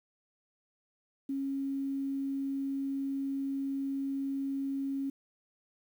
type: tone with quantisation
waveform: sine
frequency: 273.6 Hz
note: C#4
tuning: 23 cents flat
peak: -31 dBFS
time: 1.29-5.1 s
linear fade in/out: 5 ms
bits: 10
effects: none